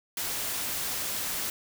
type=noise; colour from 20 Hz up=white; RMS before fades=-32 dBFS; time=0.17-1.5 s; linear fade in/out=2 ms; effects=none